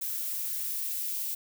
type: noise with high-pass filter sweep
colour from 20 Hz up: violet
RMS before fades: -33 dBFS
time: 0.01-1.35 s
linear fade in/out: 10 ms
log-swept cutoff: 1000 to 2400 Hz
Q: 1.1
effects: none